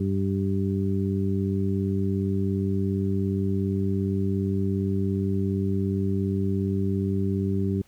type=harmonic tone; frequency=97.3 Hz; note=G2; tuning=12 cents flat; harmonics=1 / 2 / 3 / 4; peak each=-26 / -26 / -32 / -31 dBFS; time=0-7.82 s; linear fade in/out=5 ms; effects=pink hiss -60 dBFS RMS until 7.87 s